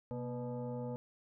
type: tone with frequency modulation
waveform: sine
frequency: 127.3 Hz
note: C3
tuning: 47 cents flat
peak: -37 dBFS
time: 0.11-0.96 s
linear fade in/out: 0 ms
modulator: 367 Hz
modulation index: 1.4
effects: none